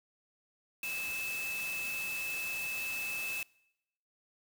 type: tone in noise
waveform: sine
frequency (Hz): 2616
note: E7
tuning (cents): -14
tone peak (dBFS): -35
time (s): 0.83-3.43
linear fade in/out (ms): 2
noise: white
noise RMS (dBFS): -43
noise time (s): 0.83-3.43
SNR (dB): +5
effects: noise-tail reverb RT60 0.9 s tail -25 dB re dry